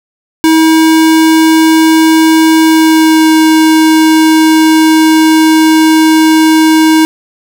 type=tone with pitch glide; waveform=square; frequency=320 to 316.7 Hz; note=D#4 to D#4; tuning=+49 to +31 cents; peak=-4 dBFS; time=0.44-7.05 s; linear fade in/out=0 ms; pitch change=-18 cents; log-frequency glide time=2.63-3.3 s; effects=none